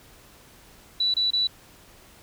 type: tone bursts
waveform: sine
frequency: 3951 Hz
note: B7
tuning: in tune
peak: -20 dBFS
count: 3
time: 1-1.472 s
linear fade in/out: 5 ms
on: 140 ms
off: 26 ms
effects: pink hiss -52 dBFS RMS until 2.22 s

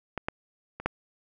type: clicks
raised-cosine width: 0.5 ms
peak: -16 / -13 / -23 / -11 dBFS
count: 4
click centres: 0.177 / 0.285 / 0.8 / 0.86 s
effects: none

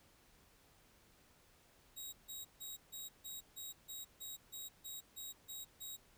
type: tone bursts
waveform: 10% pulse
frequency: 3809 Hz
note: A#7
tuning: 37 cents sharp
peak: -38 dBFS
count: 13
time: 1.96-5.97 s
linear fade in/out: 20 ms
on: 170 ms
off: 150 ms
effects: pink hiss -68 dBFS RMS until 6.17 s

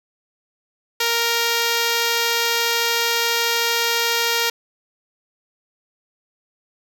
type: tone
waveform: 5% pulse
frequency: 466.2 Hz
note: A#4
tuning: in tune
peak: -6 dBFS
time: 1-4.5 s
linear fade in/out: 5 ms
effects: none

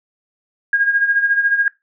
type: tone with tremolo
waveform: sine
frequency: 1629 Hz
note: G#6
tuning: 34 cents flat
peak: -10 dBFS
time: 0.73-1.68 s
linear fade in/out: 2 ms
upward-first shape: sine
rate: 14 Hz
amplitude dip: 65%
effects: noise-tail reverb RT60 0.2 s tail -22 dB re dry

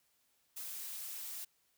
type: noise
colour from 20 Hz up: blue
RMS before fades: -44 dBFS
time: 0.56-1.45 s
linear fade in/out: 10 ms
effects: white hiss -75 dBFS RMS until 1.77 s

